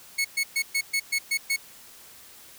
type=tone bursts; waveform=sawtooth; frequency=2200 Hz; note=C#7; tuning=14 cents flat; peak=-19 dBFS; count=8; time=0.18-1.564 s; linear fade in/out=10 ms; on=68 ms; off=120 ms; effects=white hiss -49 dBFS RMS until 2.58 s